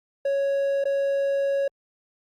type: tone with dropouts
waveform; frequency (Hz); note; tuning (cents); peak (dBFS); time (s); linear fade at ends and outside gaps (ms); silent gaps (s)
triangle; 554.4; C#5; 0; -19; 0.25-1.68; 5; 0.841-0.853
effects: Opus 48 kbps